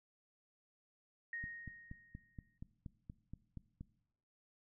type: tone with exponential decay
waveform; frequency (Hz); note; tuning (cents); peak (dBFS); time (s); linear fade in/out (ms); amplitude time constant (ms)
sine; 1864.7; A#6; 0; -40; 1.33-2.58; 2; 270
type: click train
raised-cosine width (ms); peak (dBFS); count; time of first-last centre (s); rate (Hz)
5; -35; 11; 1.44-3.81; 4.22
effects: noise-tail reverb RT60 0.8 s tail -19 dB re dry